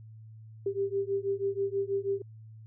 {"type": "beating tone pair", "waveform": "sine", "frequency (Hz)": [392, 398.2], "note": ["G4", "G4"], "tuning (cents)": [0, 27], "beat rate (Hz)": 6.2, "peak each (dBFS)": -31, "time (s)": [0.66, 2.22], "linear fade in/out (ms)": 5, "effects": ["added 110 Hz sine -46 dBFS peak until 2.66 s"]}